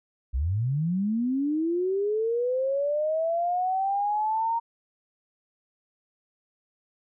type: linear sweep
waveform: sine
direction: up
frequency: 56.7 to 932.3 Hz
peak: -23 dBFS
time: 0.33-4.6 s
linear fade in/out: 20 ms
effects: none